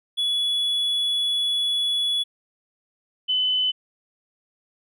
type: tone pair in turn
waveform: triangle / sine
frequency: 3400 / 3019 Hz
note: G#7 / F#7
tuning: +40 / +34 cents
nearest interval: major second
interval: 206 cents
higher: first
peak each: -19 dBFS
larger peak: neither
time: 0.17-2.24 / 3.28-3.72 s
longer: first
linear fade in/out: 20 ms
effects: none